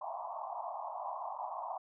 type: band-pass noise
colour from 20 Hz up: pink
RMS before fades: -41 dBFS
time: 0.01-1.78 s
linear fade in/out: 5 ms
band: 640 to 1100 Hz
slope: 96 dB/octave
effects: none